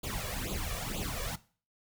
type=noise with flanger; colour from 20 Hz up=pink; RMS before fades=-36 dBFS; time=0.03-1.36 s; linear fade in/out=10 ms; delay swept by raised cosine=0.27 to 1.77 ms; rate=2.1 Hz; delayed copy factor=+0.85; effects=noise-tail reverb RT60 0.4 s tail -18 dB re dry